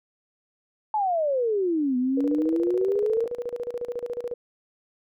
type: exponential two-way sweep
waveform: sine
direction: down then up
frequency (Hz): 880 to 246.9 to 469.4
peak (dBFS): -21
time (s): 0.94-3.26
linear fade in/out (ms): 2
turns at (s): 1.97
type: tone with tremolo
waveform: sine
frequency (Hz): 483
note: B4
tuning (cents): -39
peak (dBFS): -26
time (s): 2.17-4.34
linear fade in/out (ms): 5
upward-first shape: square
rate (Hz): 14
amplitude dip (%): 80
effects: none